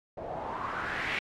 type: noise with low-pass filter sweep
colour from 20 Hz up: white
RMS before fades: -35 dBFS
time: 0.17-1.19 s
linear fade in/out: 5 ms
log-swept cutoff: 560 to 2400 Hz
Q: 3.6
effects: AAC 48 kbps